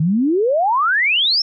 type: exponential sweep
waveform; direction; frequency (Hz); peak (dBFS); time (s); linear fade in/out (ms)
sine; up; 148.1 to 5480; -13; 0-1.42; 5
effects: none